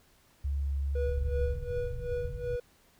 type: tone with vibrato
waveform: sine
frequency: 69.8 Hz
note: C#2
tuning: 13 cents sharp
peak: -28 dBFS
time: 0.44-1.54 s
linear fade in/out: 10 ms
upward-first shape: triangle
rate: 2.2 Hz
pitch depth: 12 cents each way
type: tone with tremolo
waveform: triangle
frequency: 486.6 Hz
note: B4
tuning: 26 cents flat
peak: -28 dBFS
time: 0.95-2.6 s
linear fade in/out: 5 ms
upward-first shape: sine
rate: 2.7 Hz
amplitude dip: 85%
type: low-pass noise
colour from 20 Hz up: pink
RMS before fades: -37 dBFS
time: 1.06-2.56 s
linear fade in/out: 2 ms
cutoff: 150 Hz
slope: 96 dB/octave
effects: pink hiss -64 dBFS RMS until 2.99 s